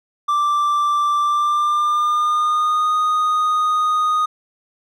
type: tone with pitch glide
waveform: triangle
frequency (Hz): 1174.7 to 1239.5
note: D6 to D#6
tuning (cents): 0 to -7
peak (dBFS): -13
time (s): 0.28-4.26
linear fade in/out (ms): 10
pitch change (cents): +93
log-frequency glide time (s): 1.2-2.96
effects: none